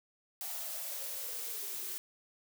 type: noise with high-pass filter sweep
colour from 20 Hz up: blue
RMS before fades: -40 dBFS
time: 0.41-1.98 s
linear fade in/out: 0 ms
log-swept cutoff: 740 to 340 Hz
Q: 7.5
effects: none